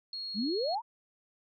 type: tone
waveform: sine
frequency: 4300 Hz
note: C8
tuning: 47 cents sharp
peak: -36 dBFS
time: 0.13-0.75 s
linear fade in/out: 2 ms
type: exponential sweep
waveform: sine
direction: up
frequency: 186.5 to 990 Hz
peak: -29 dBFS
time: 0.34-0.82 s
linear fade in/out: 50 ms
effects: none